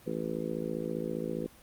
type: harmonic tone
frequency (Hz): 55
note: A1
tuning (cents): 0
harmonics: 3 / 4 / 5 / 6 / 7 / 8 / 9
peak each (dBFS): -39 / -38 / -41 / -39 / -39 / -41 / -38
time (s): 0.06-1.47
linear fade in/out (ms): 10
effects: pink hiss -56 dBFS RMS until 1.62 s + Opus 32 kbps